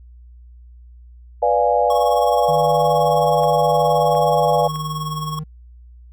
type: chord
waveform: sine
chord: B diminished seventh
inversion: none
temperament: equal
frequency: 493.9 / 587.3 / 698.5 / 830.6 Hz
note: B4 / D5 / F5 / Ab5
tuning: 0 / 0 / 0 / 0 cents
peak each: -19 dBFS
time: 1.42-4.68 s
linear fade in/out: 10 ms
type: tone with tremolo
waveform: square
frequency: 1100 Hz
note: C#6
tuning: 14 cents flat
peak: -24 dBFS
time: 1.9-5.39 s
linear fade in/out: 2 ms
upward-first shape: sine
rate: 19 Hz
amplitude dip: 65%
type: tone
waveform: triangle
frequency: 154.7 Hz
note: D#3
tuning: 10 cents flat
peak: -23 dBFS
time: 2.48-5.44 s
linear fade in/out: 10 ms
type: clicks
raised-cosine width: 0.5 ms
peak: -25 dBFS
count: 3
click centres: 3.436 / 4.151 / 4.758 s
effects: added 60 Hz sine -40 dBFS peak until 6.12 s